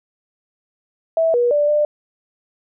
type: tone with pitch steps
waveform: sine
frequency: 653 / 482.4 / 587 / 596 Hz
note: E5 / B4 / D5 / D5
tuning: -17 / -41 / -1 / +25 cents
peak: -13 dBFS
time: 1.17-1.85 s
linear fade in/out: 2 ms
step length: 170 ms
effects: none